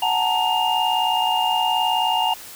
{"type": "tone cluster", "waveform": "sine", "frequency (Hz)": [740, 864, 923, 2823], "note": ["F#5", "A5", "A#5", "F7"], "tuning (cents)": [0, -32, -17, 18], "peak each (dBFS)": -23, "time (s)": [0.02, 2.34], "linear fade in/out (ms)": 5, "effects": ["white hiss -39 dBFS RMS until 2.55 s"]}